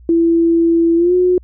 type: tone with pitch glide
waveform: sine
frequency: 334.1 to 362.2 Hz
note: E4 to F#4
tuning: +23 to -37 cents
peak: -9 dBFS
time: 0.09-1.38 s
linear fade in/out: 2 ms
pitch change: +140 cents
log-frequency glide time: 0.96-1.14 s
effects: added 60 Hz sine -38 dBFS peak until 1.43 s